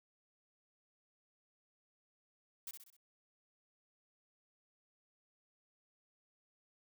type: noise with echo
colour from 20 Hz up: blue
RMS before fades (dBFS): -45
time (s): 2.67-2.71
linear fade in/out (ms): 2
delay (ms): 64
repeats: 4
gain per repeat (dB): -6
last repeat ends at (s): 2.966
effects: none